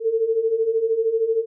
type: beating tone pair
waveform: sine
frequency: 440 / 453 Hz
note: A4 / A#4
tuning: 0 / -50 cents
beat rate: 13 Hz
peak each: -24 / -19 dBFS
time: 0-1.46 s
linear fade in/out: 50 ms
effects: none